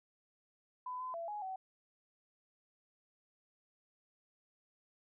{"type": "tone with pitch steps", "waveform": "sine", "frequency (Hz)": [1003, 1018, 673, 835, 758], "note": ["B5", "C6", "E5", "G#5", "F#5"], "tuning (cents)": [26, -48, 36, 9, 42], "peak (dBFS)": -39, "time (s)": [0.86, 1.56], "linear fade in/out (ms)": 5, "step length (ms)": 140, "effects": []}